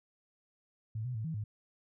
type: tone with pitch steps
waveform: sine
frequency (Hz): 109.7 / 125.5 / 110.1 / 160.7 / 106.1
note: A2 / B2 / A2 / E3 / G#2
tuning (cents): -5 / +28 / +2 / -44 / +38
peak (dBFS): -34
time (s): 0.95-1.44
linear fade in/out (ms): 5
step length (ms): 98
effects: none